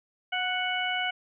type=harmonic tone with a mistuned harmonic; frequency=740 Hz; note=F#5; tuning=in tune; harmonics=1 / 2 / 3 / 4; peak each=-32 / -32 / -32 / -32 dBFS; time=0.32-1.11 s; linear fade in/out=10 ms; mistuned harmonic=1; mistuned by=-21 cents; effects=none